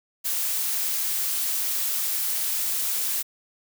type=noise; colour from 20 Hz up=blue; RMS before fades=-26 dBFS; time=0.24-3.23 s; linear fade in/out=20 ms; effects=none